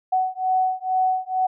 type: beating tone pair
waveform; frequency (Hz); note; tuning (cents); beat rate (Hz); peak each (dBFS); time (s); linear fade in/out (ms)
sine; 746 / 748.2; F#5 / F#5; +14 / +19; 2.2; -22; 0.12-1.47; 10
effects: none